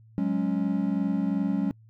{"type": "chord", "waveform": "triangle", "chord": "F# suspended second", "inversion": "none", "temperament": "equal", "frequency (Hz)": [185, 207.7, 277.2], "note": ["F#3", "G#3", "C#4"], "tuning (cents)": [0, 0, 0], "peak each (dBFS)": -26, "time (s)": [0.18, 1.71], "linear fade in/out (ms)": 0, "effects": ["noise-tail reverb RT60 0.1 s tail -26 dB re dry", "added 111 Hz sine -51 dBFS peak until 1.89 s"]}